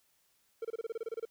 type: tone bursts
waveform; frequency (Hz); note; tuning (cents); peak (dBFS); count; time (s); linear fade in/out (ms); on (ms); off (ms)
triangle; 454; A#4; -46; -32; 12; 0.62-1.253; 5; 28; 27
effects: white hiss -72 dBFS RMS until 1.3 s